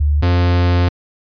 sine / 45% pulse tone pair in turn, 73.42 / 88.11 Hz, D2 / F2, 0 / +16 cents, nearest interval minor third, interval 316 cents, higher second, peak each -11 dBFS, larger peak neither, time 0-0.22 / 0.22-0.89 s, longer second, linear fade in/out 10 ms, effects resampled to 11025 Hz

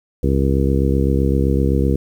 harmonic tone, 67.8 Hz, C#2, 38 cents flat, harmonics 1 / 2 / 3 / 4 / 5 / 6 / 7, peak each -17 / -20 / -22 / -23 / -24 / -25 / -25 dBFS, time 0.23-1.96 s, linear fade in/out 5 ms, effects 8-bit

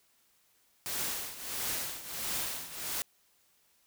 white noise with tremolo, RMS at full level -33 dBFS, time 0.86-3.02 s, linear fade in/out 0 ms, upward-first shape triangle, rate 1.5 Hz, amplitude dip 80%, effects white hiss -69 dBFS RMS until 3.86 s

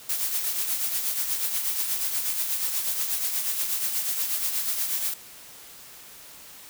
blue noise with tremolo, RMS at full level -25 dBFS, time 0.09-5.14 s, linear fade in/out 5 ms, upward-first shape triangle, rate 8.3 Hz, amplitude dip 55%, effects white hiss -46 dBFS RMS until 6.69 s

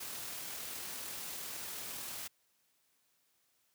white noise with amplitude modulation, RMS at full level -42 dBFS, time 0-2.28 s, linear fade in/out 10 ms, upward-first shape sine, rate 39.9 Hz, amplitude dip 25%, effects white hiss -75 dBFS RMS until 3.74 s + high-pass 80 Hz 12 dB/octave

